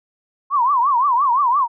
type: tone with vibrato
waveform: sine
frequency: 1047 Hz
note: C6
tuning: 1 cent sharp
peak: -13 dBFS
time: 0.5-1.68 s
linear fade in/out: 50 ms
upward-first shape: triangle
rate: 5.8 Hz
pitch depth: 230 cents each way
effects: none